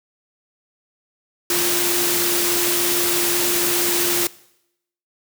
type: tone in noise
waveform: sine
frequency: 349.2 Hz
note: F4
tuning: in tune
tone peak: -24 dBFS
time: 1.5-4.27 s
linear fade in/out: 2 ms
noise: white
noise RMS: -20 dBFS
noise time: 1.5-4.27 s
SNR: -7 dB
effects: noise-tail reverb RT60 0.8 s tail -21 dB re dry + high-pass 100 Hz 12 dB/octave